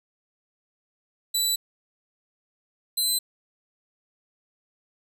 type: tone pair in turn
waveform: 20% pulse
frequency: 3966 / 4049 Hz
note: B7 / B7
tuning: +7 / +42 cents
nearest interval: unison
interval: 35 cents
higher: second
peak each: -16 dBFS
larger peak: neither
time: 1.34-1.56 / 2.97-3.19 s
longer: neither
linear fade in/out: 10 ms
effects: none